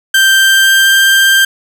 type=tone with pitch glide; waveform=30% pulse; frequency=1568 to 1578.9 Hz; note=G6 to G6; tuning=0 to +12 cents; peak=-3 dBFS; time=0.14-1.45 s; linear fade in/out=5 ms; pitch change=+12 cents; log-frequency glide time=0.35-0.93 s; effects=none

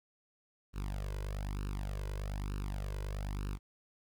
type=tone with flanger; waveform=sawtooth; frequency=49.45 Hz; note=G1; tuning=16 cents sharp; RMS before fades=-38 dBFS; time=0.73-3.59 s; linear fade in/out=50 ms; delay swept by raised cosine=0.72 to 2.02 ms; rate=1.1 Hz; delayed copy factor=+0.95; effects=12-bit

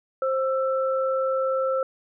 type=tone pair together; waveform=sine; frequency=528 / 1330.5 Hz; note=C5 / E6; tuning=+16 / +16 cents; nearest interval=octave + major third; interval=1600 cents; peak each=-22 / -28 dBFS; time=0.22-1.83 s; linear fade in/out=2 ms; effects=none

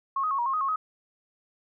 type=tone with pitch steps; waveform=sine; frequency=1089 / 1255 / 1096 / 952 / 1076 / 1252 / 1090 / 1264 Hz; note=C#6 / D#6 / C#6 / A#5 / C6 / D#6 / C#6 / D#6; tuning=-31 / +15 / -20 / +36 / +48 / +10 / -29 / +27 cents; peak=-24 dBFS; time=0.16-0.76 s; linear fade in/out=5 ms; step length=75 ms; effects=none

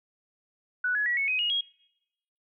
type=tone with pitch steps; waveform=sine; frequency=1480 / 1690.3 / 1930.4 / 2205 / 2518 / 2876 / 3284 Hz; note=F#6 / G#6 / B6 / C#7 / D#7 / F#7 / G#7; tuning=0 / +30 / -40 / -10 / +20 / -50 / -20 cents; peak=-24 dBFS; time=0.84-1.61 s; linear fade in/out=5 ms; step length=110 ms; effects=noise-tail reverb RT60 0.9 s tail -26 dB re dry

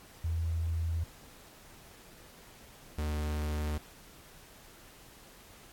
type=tone pair in turn; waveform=sine / 45% pulse; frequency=82.41 / 75.3 Hz; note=E2 / D2; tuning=0 / +44 cents; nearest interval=major second; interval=156 cents; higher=first; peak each=-29 / -31 dBFS; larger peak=first; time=0.24-1.04 / 2.98-3.78 s; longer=neither; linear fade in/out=5 ms; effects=pink hiss -55 dBFS RMS until 5.72 s + AAC 64 kbps

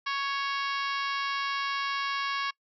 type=harmonic tone with a mistuned harmonic; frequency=555 Hz; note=C#5; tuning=2 cents sharp; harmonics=2 / 3 / 4 / 5 / 6 / 7 / 8 / 9 / 10; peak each=-31 / -35 / -37 / -39 / -41 / -42 / -43 / -44 / -45 dBFS; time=0.06-2.51 s; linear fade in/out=10 ms; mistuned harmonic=6; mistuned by=-29 cents; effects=noise-tail reverb RT60 0.1 s tail -25 dB re dry

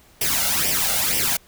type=noise with flanger; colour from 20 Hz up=white; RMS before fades=-21 dBFS; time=0.21-1.37 s; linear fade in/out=5 ms; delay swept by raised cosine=0.36 to 1.46 ms; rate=2.1 Hz; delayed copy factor=+0.7; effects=pink hiss -53 dBFS RMS until 1.47 s

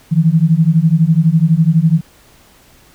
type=beating tone pair; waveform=sine; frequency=156.2 / 168.2 Hz; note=D#3 / E3; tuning=+7 / +35 cents; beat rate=12 Hz; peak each=-11 dBFS; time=0.11-2.01 s; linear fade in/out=20 ms; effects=pink hiss -47 dBFS RMS until 2.94 s

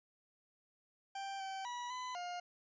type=tone with pitch steps; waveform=40% pulse; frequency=785 / 772 / 972 / 1005 / 709 Hz; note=G5 / G5 / B5 / B5 / F5; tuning=+2 / -27 / -28 / +30 / +26 cents; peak=-40 dBFS; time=1.15-2.4 s; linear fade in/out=5 ms; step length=250 ms; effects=resampled to 16000 Hz + 13-bit

